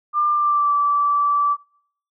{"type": "tone with pitch glide", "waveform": "sine", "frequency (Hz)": [1195, 1159.6], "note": ["D6", "D6"], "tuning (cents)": [30, -22], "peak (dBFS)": -15, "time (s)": [0.13, 1.57], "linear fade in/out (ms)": 50, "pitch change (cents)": -52, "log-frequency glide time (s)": [0.31, 0.73], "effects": ["noise-tail reverb RT60 0.6 s tail -23 dB re dry"]}